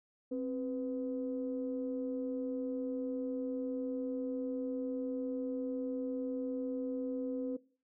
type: tone pair together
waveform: sine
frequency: 263.9 / 498.2 Hz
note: C4 / B4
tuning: +15 / +15 cents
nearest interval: major seventh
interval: 1100 cents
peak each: -35 / -37 dBFS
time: 0.31-7.57 s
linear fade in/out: 10 ms
effects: noise-tail reverb RT60 0.4 s tail -20 dB re dry + tanh soft clip ceiling -26 dBFS